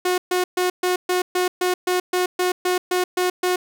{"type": "tone bursts", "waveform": "sawtooth", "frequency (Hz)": 362.8, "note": "F#4", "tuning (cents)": -34, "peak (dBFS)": -14, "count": 14, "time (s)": [0.05, 3.56], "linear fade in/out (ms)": 5, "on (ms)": 130, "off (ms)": 130, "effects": []}